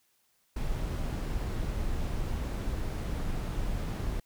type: noise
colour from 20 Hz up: brown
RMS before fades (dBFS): -32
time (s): 0.56-4.2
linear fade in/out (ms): 5
effects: white hiss -71 dBFS RMS until 4.25 s